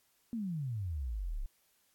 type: exponential sweep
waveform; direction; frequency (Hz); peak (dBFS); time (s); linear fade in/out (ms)
sine; down; 242 to 30.58; -34; 0.33-1.46; 0
effects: white hiss -72 dBFS RMS until 1.94 s + AAC 64 kbps